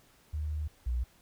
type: tone pair in turn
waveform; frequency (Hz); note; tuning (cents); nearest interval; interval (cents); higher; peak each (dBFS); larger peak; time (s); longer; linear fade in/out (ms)
sine; 76 / 60.78; D#2 / B1; -40 / -27; major third; 387; first; -31 / -28; second; 0.33-0.68 / 0.86-1.04; first; 10
effects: pink hiss -63 dBFS RMS until 1.21 s